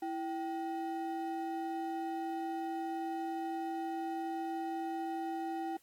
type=ring-modulated tone; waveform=triangle; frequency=554.4 Hz; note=C#5; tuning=in tune; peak=-30 dBFS; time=0.02-5.77 s; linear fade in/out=5 ms; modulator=224 Hz; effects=white hiss -68 dBFS RMS until 5.82 s + AAC 64 kbps